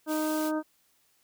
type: harmonic tone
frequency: 309.7 Hz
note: D#4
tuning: 8 cents flat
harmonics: 1 / 2 / 3 / 4 / 5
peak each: -28 / -33 / -38 / -40 / -42 dBFS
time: 0.06-0.63 s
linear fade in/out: 50 ms
type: high-pass noise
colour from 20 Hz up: white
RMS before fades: -40 dBFS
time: 0.07-0.52 s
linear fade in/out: 50 ms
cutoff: 2000 Hz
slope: 24 dB/octave
effects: white hiss -68 dBFS RMS until 1.23 s